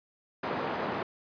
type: band-pass noise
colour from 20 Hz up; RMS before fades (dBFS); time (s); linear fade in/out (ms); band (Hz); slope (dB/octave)
white; -33; 0.43-1.03; 5; 170 to 1000; 12
effects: resampled to 11025 Hz